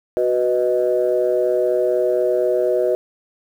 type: chord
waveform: sine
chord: B major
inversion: second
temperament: equal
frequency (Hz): 370 / 493.9 / 622.3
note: F#4 / B4 / D#5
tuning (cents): 0 / 0 / 0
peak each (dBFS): -19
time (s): 0.17-2.95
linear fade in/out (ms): 0
effects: tanh soft clip ceiling -7 dBFS + 8-bit